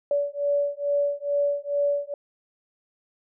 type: beating tone pair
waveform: sine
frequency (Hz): 572 / 574.3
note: D5 / D5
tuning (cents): -46 / -39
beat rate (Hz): 2.3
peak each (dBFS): -25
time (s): 0.11-2.14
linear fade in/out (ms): 2
effects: none